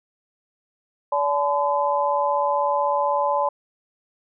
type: tone cluster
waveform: sine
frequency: 574 / 860 / 1016 Hz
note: D5 / A5 / B5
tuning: -40 / -40 / +49 cents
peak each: -23 dBFS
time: 1.12-3.49 s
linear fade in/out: 5 ms
effects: none